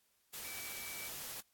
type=tone in noise; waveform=sine; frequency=2300 Hz; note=D7; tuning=37 cents flat; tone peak=-48 dBFS; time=0.44-1.09 s; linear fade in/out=10 ms; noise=white; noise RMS=-45 dBFS; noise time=0.33-1.41 s; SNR=-6 dB; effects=white hiss -75 dBFS RMS until 1.53 s + AAC 64 kbps